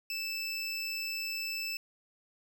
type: tone pair together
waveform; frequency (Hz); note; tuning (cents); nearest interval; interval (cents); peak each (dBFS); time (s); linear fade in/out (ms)
square; 2637 / 5274; E7 / E8; 0 / 0; octave; 1200; -37 / -38; 0.1-1.77; 2
effects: none